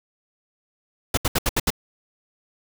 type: noise bursts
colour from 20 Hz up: pink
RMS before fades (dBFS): -20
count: 6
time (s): 1.14-1.704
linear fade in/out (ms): 5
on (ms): 34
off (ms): 72
effects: none